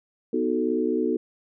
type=chord; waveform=sine; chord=B dominant seventh; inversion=none; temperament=equal; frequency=246.9 / 311.1 / 370 / 440 Hz; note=B3 / D#4 / F#4 / A4; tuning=0 / 0 / 0 / 0 cents; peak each=-27 dBFS; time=0.33-1.17 s; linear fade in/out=5 ms; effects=none